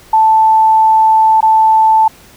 sine tone with dropouts, 880 Hz, A5, in tune, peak -5 dBFS, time 0.13-2.08 s, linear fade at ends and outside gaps 5 ms, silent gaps 1.407-1.427 s, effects pink hiss -41 dBFS RMS until 2.36 s

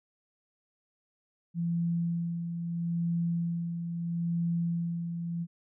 sine tone with tremolo, 169.7 Hz, F3, 49 cents flat, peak -26 dBFS, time 1.54-5.47 s, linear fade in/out 50 ms, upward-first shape sine, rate 0.76 Hz, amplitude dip 50%, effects none

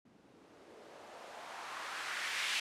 violet noise with low-pass filter sweep, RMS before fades -43 dBFS, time 0.05-2.6 s, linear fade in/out 5 ms, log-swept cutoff 220 to 2500 Hz, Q 1.5, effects low-pass 12000 Hz 12 dB/octave

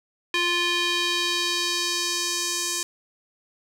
square tone with band-pass filter sweep, 349.2 Hz, F4, in tune, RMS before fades -25 dBFS, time 0.34-2.83 s, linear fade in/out 2 ms, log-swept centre 2800 to 7000 Hz, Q 1.6, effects none

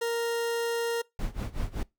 40% pulse tone, 466.2 Hz, A#4, in tune, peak -26 dBFS, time 0.01-1.02 s, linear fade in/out 10 ms
brown noise with tremolo, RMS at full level -29 dBFS, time 1.19-1.83 s, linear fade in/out 2 ms, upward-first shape sine, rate 5.3 Hz, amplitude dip 90%
effects noise-tail reverb RT60 0.2 s tail -23 dB re dry

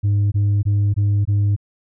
sine tone bursts, 101.9 Hz, G#2, 32 cents flat, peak -11 dBFS, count 5, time 0.03-1.564 s, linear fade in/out 20 ms, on 290 ms, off 21 ms, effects tanh soft clip ceiling -13 dBFS

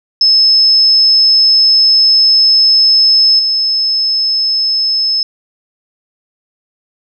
sine tone with level steps, 5210 Hz, E8, 21 cents flat, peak -5 / -10 dBFS, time 0.21-5.23 s, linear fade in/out 2 ms, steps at 3.39 s, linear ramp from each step 2 ms, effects none

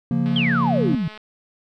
triangle chord, Bb minor, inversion first, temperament just, 139.85 / 174.81 / 233.1 Hz, Db3 / F3 / Bb3, +16 / +2 / 0 cents, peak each -22 / -21 / -19 dBFS, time 0.11-0.95 s, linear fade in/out 2 ms
click train, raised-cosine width 0.3 ms, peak -24 dBFS, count 197, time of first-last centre 0.26-1.176 s, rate 214 Hz
sine exponential sweep, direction down, 3322 to 149.2 Hz, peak -20 dBFS, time 0.36-1.08 s, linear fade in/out 2 ms
effects none

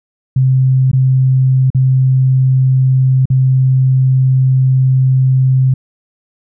sine tone with dropouts, 130.81 Hz, C3, in tune, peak -7 dBFS, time 0.36-5.74 s, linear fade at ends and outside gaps 5 ms, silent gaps 0.915-0.931 / 1.703-1.747 / 3.256-3.301 s, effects none

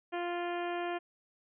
harmonic tone, 349 Hz, F4, 1 cent flat, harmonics 1 / 2 / 3 / 4 / 5 / 6 / 7 / 8 / 9, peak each -36 / -37 / -44 / -46 / -45 / -52 / -48 / -52 / -53 dBFS, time 0.12-0.99 s, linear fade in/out 20 ms, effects none

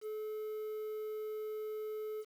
triangle tone with quantisation, 430 Hz, A4, 40 cents flat, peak -36 dBFS, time 0.01-2.25 s, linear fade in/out 50 ms, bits 10, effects none

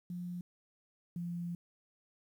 sine tone pair in turn, 177 / 172.86 Hz, F3 / F3, +23 / -17 cents, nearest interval unison, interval 40 cents, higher first, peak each -38 / -36 dBFS, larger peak second, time 0.1-0.41 / 1.16-1.55 s, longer second, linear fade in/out 2 ms, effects 11-bit

